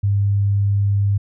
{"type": "tone", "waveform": "sine", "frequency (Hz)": 100.5, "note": "G2", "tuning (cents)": 44, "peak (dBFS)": -14, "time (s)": [0.03, 1.18], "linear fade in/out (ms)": 10, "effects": []}